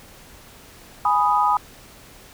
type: chord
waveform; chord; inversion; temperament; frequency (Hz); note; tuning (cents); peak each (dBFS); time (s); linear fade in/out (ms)
sine; G# minor; none; equal; 830.6 / 987.8 / 1244.5; G#5 / B5 / D#6; 0 / 0 / 0; -20; 1.05-1.57; 2
effects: pink hiss -46 dBFS RMS until 2.33 s